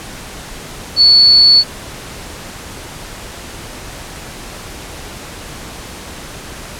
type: tone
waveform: sine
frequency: 4435 Hz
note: C#8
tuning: in tune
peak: -4 dBFS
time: 0.96-1.64 s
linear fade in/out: 50 ms
effects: pink hiss -30 dBFS RMS until 6.79 s + low-pass 11000 Hz 12 dB/octave